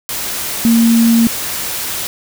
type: tone in noise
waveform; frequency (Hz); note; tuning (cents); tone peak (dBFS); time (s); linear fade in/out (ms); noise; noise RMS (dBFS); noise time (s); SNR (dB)
sine; 230.6; A#3; -19; -7; 0.65-1.27; 0; white; -21; 0.09-2.07; +11
effects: none